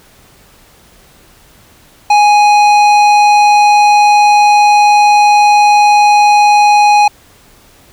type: tone with tanh clipping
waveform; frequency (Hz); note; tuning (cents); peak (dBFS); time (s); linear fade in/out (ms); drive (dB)
triangle; 830.6; G#5; 0; -6; 2.1-7.08; 5; 18
effects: pink hiss -44 dBFS RMS until 7.92 s